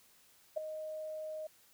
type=tone with ADSR envelope; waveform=sine; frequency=622.3 Hz; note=D#5; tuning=in tune; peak=-28 dBFS; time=0.56-1.47 s; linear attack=15 ms; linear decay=5 ms; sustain=-11 dB; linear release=5 ms; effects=white hiss -65 dBFS RMS until 1.73 s